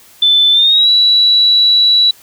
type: tone with pitch glide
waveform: sine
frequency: 3520 to 3928 Hz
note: A7 to B7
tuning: 0 to -10 cents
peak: -6 dBFS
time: 0.22-2.11 s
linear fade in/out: 5 ms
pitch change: +190 cents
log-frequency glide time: 0.52-0.89 s
effects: white hiss -43 dBFS RMS until 2.22 s